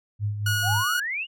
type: tone with tremolo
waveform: sine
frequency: 103.83 Hz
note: G#2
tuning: in tune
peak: -22 dBFS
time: 0.19-0.85 s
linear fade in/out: 50 ms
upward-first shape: sine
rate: 4.2 Hz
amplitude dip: 55%
type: tone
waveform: sawtooth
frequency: 1452 Hz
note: F#6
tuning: 33 cents flat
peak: -20 dBFS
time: 0.46-1 s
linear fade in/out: 5 ms
type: exponential sweep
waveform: sine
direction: up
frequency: 669 to 2960 Hz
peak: -26 dBFS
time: 0.62-1.27 s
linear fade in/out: 50 ms
effects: none